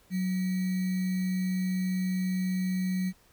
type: tone with sample-and-hold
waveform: sine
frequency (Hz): 185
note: F#3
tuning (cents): 0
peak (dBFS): -26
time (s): 0.1-3.13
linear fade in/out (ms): 50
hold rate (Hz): 2100
effects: pink hiss -62 dBFS RMS until 3.32 s